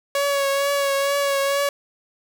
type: tone with vibrato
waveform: sawtooth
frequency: 559 Hz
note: C#5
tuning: 14 cents sharp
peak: -15 dBFS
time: 0.15-1.69 s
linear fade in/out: 2 ms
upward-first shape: triangle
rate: 2.2 Hz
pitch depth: 29 cents each way
effects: none